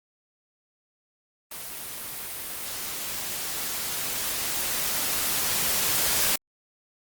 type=noise with level ramp; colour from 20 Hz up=white; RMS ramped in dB=-37 to -23 dBFS; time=1.51-6.36 s; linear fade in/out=5 ms; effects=Opus 32 kbps